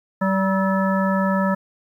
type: harmonic tone with a mistuned harmonic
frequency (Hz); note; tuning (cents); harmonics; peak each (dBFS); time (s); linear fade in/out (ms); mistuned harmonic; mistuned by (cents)
192.4; G3; -32; 1 / 3 / 5 / 7 / 9; -19 / -24 / -26 / -27 / -29; 0.21-1.55; 10; 7; -54
effects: 9-bit